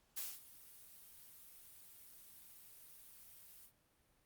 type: noise with ADSR envelope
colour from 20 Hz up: blue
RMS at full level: -42 dBFS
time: 0.16-3.72 s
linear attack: 16 ms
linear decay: 220 ms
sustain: -17 dB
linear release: 78 ms
effects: pink hiss -75 dBFS RMS until 4.25 s + Opus 48 kbps